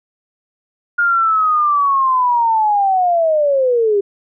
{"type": "linear sweep", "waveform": "sine", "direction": "down", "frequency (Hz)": [1424, 392], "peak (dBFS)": -11, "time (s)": [0.98, 4.01], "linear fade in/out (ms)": 10, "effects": []}